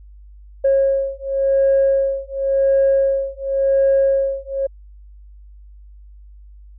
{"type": "beating tone pair", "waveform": "sine", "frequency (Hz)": [544, 544.92], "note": ["C#5", "C#5"], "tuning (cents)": [-33, -30], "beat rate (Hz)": 0.92, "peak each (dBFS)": -16, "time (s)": [0.64, 4.67], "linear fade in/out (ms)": 10, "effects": ["tanh soft clip ceiling -8 dBFS", "added 50 Hz sine -39 dBFS peak until 6.78 s"]}